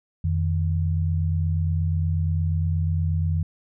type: tone pair together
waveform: sine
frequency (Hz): 87.31 / 155.72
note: F2 / D#3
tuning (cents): 0 / +2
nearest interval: minor seventh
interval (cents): 1002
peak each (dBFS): -21 / -26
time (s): 0.24-3.43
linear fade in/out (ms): 5
effects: none